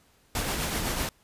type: noise with tremolo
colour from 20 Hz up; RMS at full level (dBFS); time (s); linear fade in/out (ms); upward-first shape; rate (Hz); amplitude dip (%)
pink; -28; 0.35-1.09; 2; sine; 7.9; 35
effects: pink hiss -63 dBFS RMS until 1.23 s + resampled to 32000 Hz